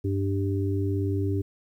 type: harmonic tone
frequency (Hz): 98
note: G2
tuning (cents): 0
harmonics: 1 / 3 / 4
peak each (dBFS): -25 / -30 / -31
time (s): 0.04-1.42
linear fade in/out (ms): 10
effects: 10-bit